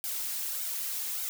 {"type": "noise with flanger", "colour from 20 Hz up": "blue", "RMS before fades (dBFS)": -34, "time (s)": [0.04, 1.29], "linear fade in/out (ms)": 0, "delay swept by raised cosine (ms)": [1.3, 4.3], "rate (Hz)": 1.7, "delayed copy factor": 0.95, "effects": []}